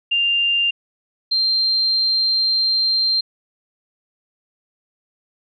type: tone pair in turn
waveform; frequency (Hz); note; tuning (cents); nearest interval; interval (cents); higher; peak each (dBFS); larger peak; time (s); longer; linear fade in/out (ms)
sine; 2794 / 4163; F7 / C8; 0 / -10; perfect fifth; 690; second; -15; neither; 0.11-0.71 / 1.31-3.21; second; 10
effects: none